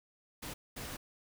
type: noise bursts at uneven times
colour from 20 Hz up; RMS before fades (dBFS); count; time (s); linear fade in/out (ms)
pink; -43; 2; 0.42-0.54 / 0.76-0.97; 10
effects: none